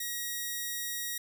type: tone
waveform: 5% pulse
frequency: 1900 Hz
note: A#6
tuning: 33 cents sharp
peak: -23 dBFS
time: 0-1.18 s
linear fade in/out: 5 ms
effects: none